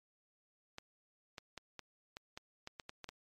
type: clicks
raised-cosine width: 0.2 ms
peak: -28 dBFS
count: 11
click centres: 0.784 / 1.382 / 1.577 / 1.793 / 2.169 / 2.375 / 2.674 / 2.798 / 2.894 / 3.043 / 3.09 s
effects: MP3 64 kbps